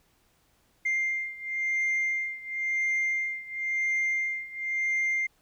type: beating tone pair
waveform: sine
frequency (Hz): 2102 / 2102.96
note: C7 / C7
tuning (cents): +7 / +8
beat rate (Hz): 0.96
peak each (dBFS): -27 / -29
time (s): 0.85-5.27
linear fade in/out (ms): 10
effects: tanh soft clip ceiling -22 dBFS + pink hiss -67 dBFS RMS until 5.41 s